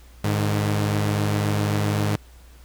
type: tone pair together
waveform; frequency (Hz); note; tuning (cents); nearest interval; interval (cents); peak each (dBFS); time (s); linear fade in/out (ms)
sawtooth; 103.83 / 151.95; G#2 / D#3; 0 / -41; perfect fifth; 659; -17 / -23; 0.24-2.16; 5
effects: added 60 Hz sine -45 dBFS peak until 2.64 s + pink hiss -54 dBFS RMS until 2.64 s